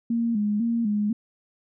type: tone with vibrato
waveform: sine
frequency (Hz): 220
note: A3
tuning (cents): 0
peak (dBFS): -21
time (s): 0.1-1.13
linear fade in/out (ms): 5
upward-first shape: square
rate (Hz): 2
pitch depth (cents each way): 95
effects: none